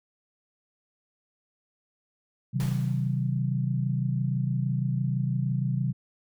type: chord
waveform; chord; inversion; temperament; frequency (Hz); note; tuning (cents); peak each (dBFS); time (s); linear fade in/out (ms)
sine; C diminished; none; just; 130.81 / 156.98 / 188.37; C3 / Eb3 / Gb3; 0 / +16 / +31; -26 / -31 / -31; 2.53-5.93; 20
type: noise with exponential decay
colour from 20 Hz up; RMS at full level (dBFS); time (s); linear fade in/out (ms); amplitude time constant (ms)
pink; -38; 2.6-3.39; 0; 170
effects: none